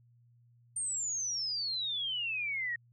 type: exponential sweep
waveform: sine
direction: down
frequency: 8900 to 1852 Hz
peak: -32 dBFS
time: 0.76-2.76 s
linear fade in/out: 5 ms
effects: added 119 Hz sine -61 dBFS peak until 2.92 s